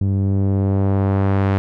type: tone with low-pass filter sweep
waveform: sawtooth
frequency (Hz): 97.7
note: G2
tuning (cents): -5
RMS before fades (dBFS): -17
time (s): 0.01-1.58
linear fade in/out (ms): 0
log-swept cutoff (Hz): 210 to 2100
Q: 0.75
effects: none